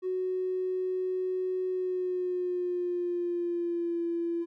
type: tone with pitch glide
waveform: triangle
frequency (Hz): 370 to 339.3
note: F#4 to F4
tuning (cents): 0 to -50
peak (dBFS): -24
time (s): 0.02-4.46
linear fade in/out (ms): 50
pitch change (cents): -150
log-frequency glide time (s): 1.68-4.04
effects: tanh soft clip ceiling -26 dBFS